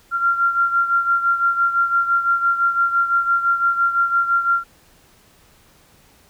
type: beating tone pair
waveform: sine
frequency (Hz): 1379 / 1384.9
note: F6 / F6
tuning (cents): -22 / -15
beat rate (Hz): 5.9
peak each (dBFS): -16 / -22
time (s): 0.11-4.64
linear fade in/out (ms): 50
effects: pink hiss -53 dBFS RMS until 6.29 s